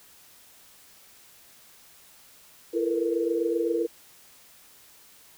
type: tone cluster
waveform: sine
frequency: 337.2 / 437.4 / 464.9 / 485.3 Hz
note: E4 / A4 / A#4 / B4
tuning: +39 / -10 / -5 / -30 cents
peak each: -27 / -32 / -27 / -32 dBFS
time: 2.73-3.87 s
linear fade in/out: 20 ms
effects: white hiss -54 dBFS RMS until 5.37 s